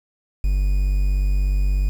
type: tone with quantisation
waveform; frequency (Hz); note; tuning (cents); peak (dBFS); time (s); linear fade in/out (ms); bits
triangle; 48.34; G1; -23; -14; 0.44-1.89; 0; 7
effects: none